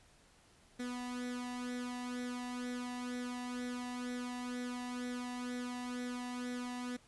sawtooth tone with flanger, 246.9 Hz, B3, in tune, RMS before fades -41 dBFS, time 0.79-6.97 s, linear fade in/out 10 ms, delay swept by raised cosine 0.52 to 1.08 ms, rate 2.1 Hz, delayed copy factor +0.7, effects pink hiss -65 dBFS RMS until 7.07 s + resampled to 24000 Hz

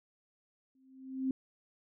sine tone with exponential growth, 263.2 Hz, C4, 10 cents sharp, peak -27 dBFS, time 0.75-1.31 s, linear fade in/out 2 ms, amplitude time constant 120 ms, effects none

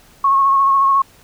sine tone with vibrato, 1094 Hz, C#6, 23 cents flat, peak -10 dBFS, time 0.24-1.02 s, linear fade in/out 5 ms, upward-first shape sine, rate 14 Hz, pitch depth 26 cents each way, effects pink hiss -48 dBFS RMS until 1.23 s

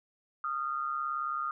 sine tone pair together, 1231 / 1369.4 Hz, D#6 / F6, -19 / -34 cents, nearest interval major second, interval 185 cents, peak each -32 / -36 dBFS, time 0.44-1.51 s, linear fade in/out 2 ms, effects none

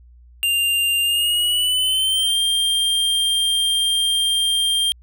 square tone with pitch glide, 2794 to 3191 Hz, F7 to G7, 0 to +30 cents, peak -17 dBFS, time 0.43-4.92 s, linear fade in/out 0 ms, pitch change +230 cents, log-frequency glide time 1.02-2.39 s, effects added 60 Hz sine -44 dBFS peak until 5.02 s

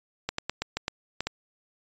clicks, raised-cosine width 0.2 ms, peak -11 dBFS, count 8, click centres 0.29 / 0.384 / 0.496 / 0.62 / 0.77 / 0.881 / 1.206 / 1.27 s, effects resampled to 16000 Hz

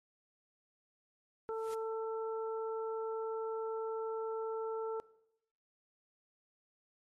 white noise with exponential growth, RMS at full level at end -49 dBFS, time 1.48-1.74 s, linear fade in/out 2 ms, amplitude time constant 56 ms
harmonic tone, 445.4 Hz, A4, 21 cents sharp, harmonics 1 / 2 / 3, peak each -36 / -45 / -46 dBFS, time 1.49-5 s, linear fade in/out 0 ms
effects noise-tail reverb RT60 0.8 s tail -20 dB re dry + AAC 32 kbps

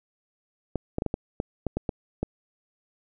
clicks, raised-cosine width 2 ms, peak -13 dBFS, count 10, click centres 0.757 / 0.984 / 1.021 / 1.063 / 1.141 / 1.401 / 1.667 / 1.77 / 1.892 / 2.23 s, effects none

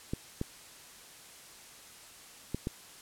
clicks, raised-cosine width 3 ms, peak -19 dBFS, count 4, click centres 0.135 / 0.414 / 2.546 / 2.671 s, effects white hiss -52 dBFS RMS until 3.01 s + low-pass 11000 Hz 12 dB/octave

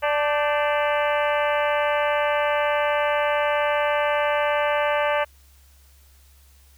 harmonic tone with a mistuned harmonic, 293.7 Hz, D4, in tune, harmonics 2 / 3 / 4 / 5 / 6 / 7 / 8 / 9 / 10, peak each -22 / -26 / -28 / -30 / -32 / -33 / -34 / -35 / -36 dBFS, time 0.02-5.25 s, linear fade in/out 20 ms, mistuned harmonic 5, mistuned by +89 cents, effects added 68 Hz sine -51 dBFS peak until 6.77 s + white hiss -58 dBFS RMS until 6.77 s

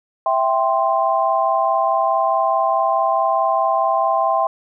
sine chord, C major, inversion first, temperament equal, 659.3 / 784 / 1046.5 Hz, E5 / G5 / C6, 0 / 0 / 0 cents, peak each -19 dBFS, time 0.26-4.47 s, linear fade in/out 2 ms, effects none

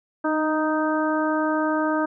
harmonic tone with a mistuned harmonic, 311.1 Hz, D#4, in tune, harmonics 1 / 2 / 3 / 4 / 5, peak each -23 / -26 / -28 / -29 / -30 dBFS, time 0.24-2.06 s, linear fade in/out 10 ms, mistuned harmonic 1, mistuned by -17 cents, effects none

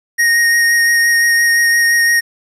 square tone with vibrato, 1864.7 Hz, A#6, in tune, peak -10 dBFS, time 0.18-2.21 s, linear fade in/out 20 ms, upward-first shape sine, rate 5.8 Hz, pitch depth 12 cents each way, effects resampled to 32000 Hz + 8-bit

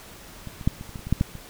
clicks, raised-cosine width 5 ms, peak -23 / -24 / -7 / -23 / -30 / -22 / -28 / -21 / -7 / -8 / -25 dBFS, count 11, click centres 0.473 / 0.612 / 0.675 / 0.811 / 0.893 / 0.958 / 0.993 / 1.07 / 1.126 / 1.211 / 1.353 s, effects pink hiss -45 dBFS RMS until 1.49 s

